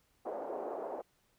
white band-pass noise, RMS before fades -40 dBFS, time 0.25-1.02 s, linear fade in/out 10 ms, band 360 to 720 Hz, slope 24 dB/octave, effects pink hiss -73 dBFS RMS until 1.38 s

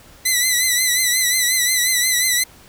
10% pulse tone with vibrato, 2000 Hz, B6, 21 cents sharp, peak -6 dBFS, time 0.25-2.44 s, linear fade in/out 10 ms, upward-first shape triangle, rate 5.6 Hz, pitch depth 71 cents each way, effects pink hiss -46 dBFS RMS until 2.68 s

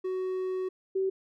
triangle / sine tone pair in turn, 372.7 / 382.5 Hz, F#4 / G4, +13 / -42 cents, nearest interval unison, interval 45 cents, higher second, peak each -27 / -25 dBFS, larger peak second, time 0.04-0.69 / 0.95-1.1 s, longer first, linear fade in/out 10 ms, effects none

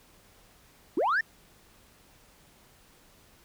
sine linear sweep, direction up, 261.6 to 1865 Hz, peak -21 dBFS, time 0.97-1.21 s, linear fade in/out 5 ms, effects tanh soft clip ceiling -21 dBFS + pink hiss -59 dBFS RMS until 3.44 s

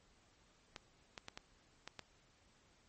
clicks, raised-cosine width 0.2 ms, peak -28 dBFS, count 6, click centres 0.762 / 1.178 / 1.284 / 1.375 / 1.876 / 1.993 s, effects pink hiss -70 dBFS RMS until 2.88 s + MP3 32 kbps

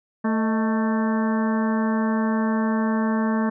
harmonic tone with a mistuned harmonic, 221.8 Hz, A3, 14 cents sharp, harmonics 1 / 2 / 3 / 4 / 5 / 6 / 7 / 8, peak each -20 / -31 / -32 / -32 / -32 / -40 / -36 / -37 dBFS, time 0.24-3.5 s, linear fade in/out 10 ms, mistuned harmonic 3, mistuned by -86 cents, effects none

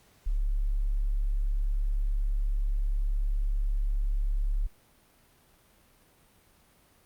sine tone, 35.18 Hz, C#1, 26 cents sharp, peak -24 dBFS, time 0.26-4.67 s, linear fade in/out 10 ms, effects pink hiss -62 dBFS RMS until 7.05 s + Opus 48 kbps

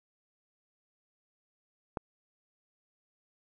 click, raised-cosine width 1 ms, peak -19 dBFS, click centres 1.972 s, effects none

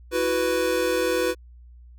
square chord, E suspended second, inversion none, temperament equal, 329.6 / 370 / 493.9 Hz, E4 / F#4 / B4, 0 / 0 / 0 cents, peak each -29 / -27 / -24 dBFS, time 0.11-1.35 s, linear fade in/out 50 ms, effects added 60 Hz sine -44 dBFS peak until 1.98 s

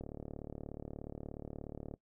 click train, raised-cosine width 2 ms, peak -30 dBFS, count 72, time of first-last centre 0.01-1.939 s, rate 36.8 Hz, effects noise-tail reverb RT60 0.1 s tail -20 dB re dry

